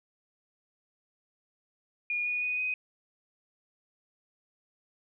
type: tone with pitch steps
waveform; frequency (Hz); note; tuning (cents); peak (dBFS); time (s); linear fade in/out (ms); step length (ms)
sine; 2436 / 2459 / 2481 / 2504; D#7 / D#7 / D#7 / D#7; -37 / -21 / -6 / +10; -28; 2.1-2.74; 2; 160
effects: none